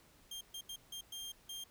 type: tone bursts at uneven times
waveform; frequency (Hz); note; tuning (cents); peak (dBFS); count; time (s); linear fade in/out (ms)
sawtooth; 3196; G7; +33; -40; 6; 0.31-0.41 / 0.54-0.61 / 0.69-0.76 / 0.92-1.01 / 1.12-1.32 / 1.49-1.64; 5
effects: pink hiss -65 dBFS RMS until 1.7 s